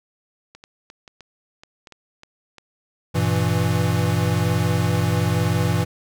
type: clicks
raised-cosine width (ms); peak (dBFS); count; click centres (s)
0.2; -25; 10; 0.55 / 0.639 / 0.901 / 1.078 / 1.207 / 1.635 / 1.872 / 1.923 / 2.234 / 2.583
type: chord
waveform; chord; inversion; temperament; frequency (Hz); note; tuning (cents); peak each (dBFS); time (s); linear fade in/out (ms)
square; E diminished; first; equal with one note detuned; 98 / 119.06 / 164.81; G2 / Bb2 / E3; 0 / +37 / 0; -23; 3.14-5.85; 20
effects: none